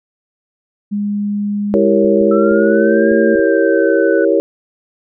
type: tone with pitch glide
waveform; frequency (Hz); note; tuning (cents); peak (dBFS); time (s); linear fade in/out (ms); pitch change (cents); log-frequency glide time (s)
sine; 205.1 to 222.4; G#3 to A3; -21 to +19; -15; 0.91-3.36; 20; +140; 2.07-3.21
type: chord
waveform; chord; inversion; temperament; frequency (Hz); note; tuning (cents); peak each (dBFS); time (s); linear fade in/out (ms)
sine; E diminished seventh; none; equal with one note detuned; 329.6 / 392 / 463.7 / 554.4; E4 / G4 / Bb4 / Db5; 0 / 0 / -9 / 0; -15; 1.74-4.4; 0
type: clicks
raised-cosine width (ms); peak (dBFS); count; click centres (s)
5; -25; 6; 2.046 / 2.213 / 2.514 / 3.116 / 3.356 / 3.394
type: linear two-way sweep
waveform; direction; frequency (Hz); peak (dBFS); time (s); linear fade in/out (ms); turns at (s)
sine; up then down; 1318.5 to 1622 to 1482; -21; 2.31-4.25; 5; 3.1
effects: none